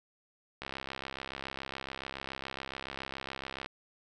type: click train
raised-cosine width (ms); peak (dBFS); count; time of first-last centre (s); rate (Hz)
0.3; -22; 205; 0.62-3.66; 67.1
effects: none